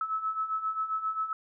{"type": "beating tone pair", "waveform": "sine", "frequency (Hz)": [1295, 1302.5], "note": ["E6", "E6"], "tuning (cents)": [-31, -21], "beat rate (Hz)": 7.5, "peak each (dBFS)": [-35, -30], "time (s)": [0.01, 1.33], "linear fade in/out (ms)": 2, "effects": []}